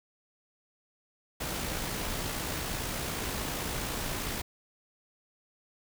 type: noise with amplitude modulation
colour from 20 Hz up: pink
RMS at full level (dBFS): -33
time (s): 1.4-4.42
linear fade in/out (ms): 10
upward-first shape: sine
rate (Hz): 57.2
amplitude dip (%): 30
effects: none